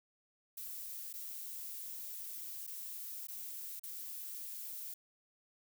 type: noise with dropouts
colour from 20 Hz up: violet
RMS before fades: -45 dBFS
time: 0.57-4.94 s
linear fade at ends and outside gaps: 5 ms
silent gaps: 1.13-1.137 / 2.668-2.674 / 3.271-3.283 / 3.796-3.835 s
effects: none